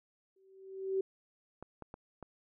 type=tone with exponential growth; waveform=sine; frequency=383.8 Hz; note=G4; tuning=37 cents flat; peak=-27 dBFS; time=0.36-1.01 s; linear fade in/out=5 ms; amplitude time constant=140 ms
type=clicks; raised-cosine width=1 ms; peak=-31 dBFS; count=4; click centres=1.626 / 1.823 / 1.941 / 2.227 s
effects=none